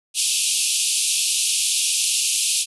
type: band-pass noise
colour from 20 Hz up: white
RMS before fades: -21 dBFS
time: 0.14-2.66 s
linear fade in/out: 50 ms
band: 2500 to 11000 Hz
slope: 96 dB/octave
effects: none